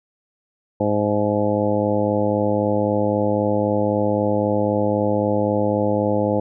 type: harmonic tone with a mistuned harmonic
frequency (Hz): 103.83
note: G#2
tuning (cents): 0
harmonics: 1 / 2 / 3 / 4 / 5 / 6 / 7 / 8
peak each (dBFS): -26 / -24 / -24 / -28 / -21 / -27 / -32 / -28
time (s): 0.8-6.4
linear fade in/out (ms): 5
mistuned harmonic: 8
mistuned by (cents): +45
effects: none